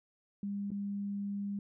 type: tone with dropouts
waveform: sine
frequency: 201.2 Hz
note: G3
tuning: 45 cents sharp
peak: -34 dBFS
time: 0.43-1.59 s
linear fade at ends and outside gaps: 2 ms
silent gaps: 0.705-0.716 s
effects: none